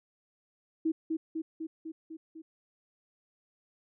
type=tone with echo; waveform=sine; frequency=321 Hz; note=E4; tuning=46 cents flat; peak=-25 dBFS; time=0.85-0.92 s; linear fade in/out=10 ms; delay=250 ms; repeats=6; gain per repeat=-3 dB; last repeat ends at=2.42 s; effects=none